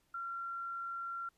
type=tone; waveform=sine; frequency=1371 Hz; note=F6; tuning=32 cents flat; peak=-38 dBFS; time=0.14-1.29 s; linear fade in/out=5 ms; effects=pink hiss -75 dBFS RMS until 1.37 s + resampled to 32000 Hz

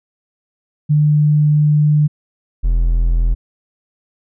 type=tone pair in turn; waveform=sine / triangle; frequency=149.7 / 42.01 Hz; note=D3 / E1; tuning=+33 / +34 cents; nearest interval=octave + minor seventh; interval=2199 cents; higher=first; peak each=-9 dBFS; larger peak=neither; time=0.89-2.08 / 2.63-3.35 s; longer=first; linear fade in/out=20 ms; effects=none

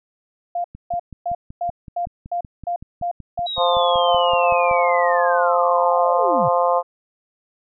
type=tone bursts; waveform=sine; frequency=698 Hz; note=F5; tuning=1 cent flat; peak=-20 dBFS; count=13; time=0.55-4.879 s; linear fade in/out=5 ms; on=93 ms; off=260 ms
type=click train; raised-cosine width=5 ms; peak=-24 dBFS; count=22; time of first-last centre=0.75-4.712 s; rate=5.3 Hz
type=linear sweep; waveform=sine; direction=down; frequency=3896 to 110 Hz; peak=-24 dBFS; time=3.46-6.49 s; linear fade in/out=10 ms
type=harmonic tone; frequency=174.61 Hz; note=F3; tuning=in tune; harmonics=3 / 4 / 5 / 6 / 7; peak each=-19 / -20 / -23 / -21 / -28 dBFS; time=3.56-6.83 s; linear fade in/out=50 ms
effects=none

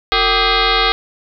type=tone with frequency modulation; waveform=sine; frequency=1269 Hz; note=D#6; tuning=34 cents sharp; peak=-11 dBFS; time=0.12-0.92 s; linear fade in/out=0 ms; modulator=408 Hz; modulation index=7.1; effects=none

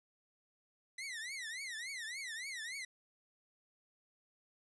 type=tone with vibrato; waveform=sawtooth; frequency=1977 Hz; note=B6; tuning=1 cent sharp; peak=-38 dBFS; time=0.98-2.85 s; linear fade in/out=5 ms; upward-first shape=triangle; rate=3.5 Hz; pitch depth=250 cents each way; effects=resampled to 24000 Hz

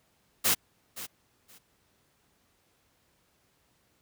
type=noise with echo; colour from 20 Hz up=white; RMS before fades=-24 dBFS; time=0.44-0.55 s; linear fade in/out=20 ms; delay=520 ms; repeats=2; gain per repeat=-15 dB; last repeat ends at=1.59 s; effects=pink hiss -69 dBFS RMS until 4.01 s + high-pass 60 Hz 12 dB/octave

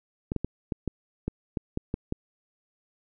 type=clicks; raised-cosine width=3 ms; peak=-15 dBFS; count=10; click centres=0.319 / 0.363 / 0.446 / 0.722 / 0.877 / 1.28 / 1.572 / 1.774 / 1.941 / 2.124 s; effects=none

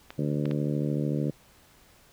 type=clicks; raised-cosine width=0.3 ms; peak=-23 dBFS; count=3; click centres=0.105 / 0.456 / 0.512 s
type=harmonic tone; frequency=73.42 Hz; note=D2; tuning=in tune; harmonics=2 / 3 / 4 / 5 / 6 / 7 / 8; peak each=-28 / -32 / -32 / -37 / -39 / -38 / -43 dBFS; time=0.18-1.31 s; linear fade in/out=10 ms
effects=pink hiss -58 dBFS RMS until 2.12 s

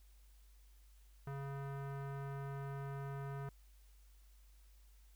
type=tone with low-pass filter; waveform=square; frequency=138.59 Hz; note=C#3; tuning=in tune; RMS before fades=-44 dBFS; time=1.27-3.49 s; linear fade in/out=2 ms; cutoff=1400 Hz; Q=1.7; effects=added 50 Hz sine -60 dBFS peak until 5.15 s + white hiss -73 dBFS RMS until 5.15 s

